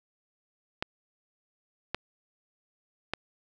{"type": "clicks", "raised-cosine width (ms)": 0.3, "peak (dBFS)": -13, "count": 3, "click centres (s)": [0.825, 1.946, 3.136], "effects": []}